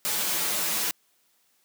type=noise with comb filter; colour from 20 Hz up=white; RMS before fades=-27 dBFS; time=0.05-0.91 s; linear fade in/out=0 ms; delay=7.6 ms; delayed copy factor=-0.9; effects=white hiss -67 dBFS RMS until 1.64 s + high-pass 150 Hz 12 dB/octave